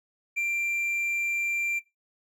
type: tone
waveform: triangle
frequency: 2366 Hz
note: D7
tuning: 12 cents sharp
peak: -23 dBFS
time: 0.36-1.8 s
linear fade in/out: 20 ms
effects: noise-tail reverb RT60 0.2 s tail -19 dB re dry